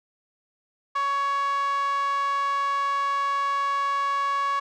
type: tone with band-pass filter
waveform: 5% pulse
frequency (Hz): 559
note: C#5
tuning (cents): +14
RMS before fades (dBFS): -25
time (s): 0.95-4.6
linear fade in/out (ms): 10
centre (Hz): 1200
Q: 9.4
effects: none

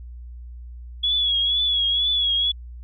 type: tone with vibrato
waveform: sine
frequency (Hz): 3368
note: G#7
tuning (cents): +24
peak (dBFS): -18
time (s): 1.03-2.52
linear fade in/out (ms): 10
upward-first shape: triangle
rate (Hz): 2.1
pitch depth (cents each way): 65
effects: added 60 Hz sine -35 dBFS peak until 2.83 s

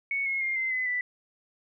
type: tone with pitch steps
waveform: sine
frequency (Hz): 2217 / 2168 / 2119 / 2072 / 2026 / 1980.8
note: C#7 / C#7 / C7 / C7 / B6 / B6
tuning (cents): 0 / -39 / +21 / -17 / +44 / +5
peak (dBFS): -26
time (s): 0.11-1.01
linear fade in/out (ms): 2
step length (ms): 150
effects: none

